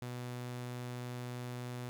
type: tone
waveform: sawtooth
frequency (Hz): 123.3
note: B2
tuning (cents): -2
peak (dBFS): -36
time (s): 0.02-1.89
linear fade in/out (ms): 0
effects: 11-bit